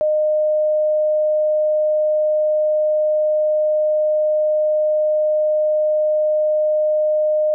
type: tone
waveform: sine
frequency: 612 Hz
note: D#5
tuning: 29 cents flat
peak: -14 dBFS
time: 0.01-7.54 s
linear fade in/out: 0 ms
effects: none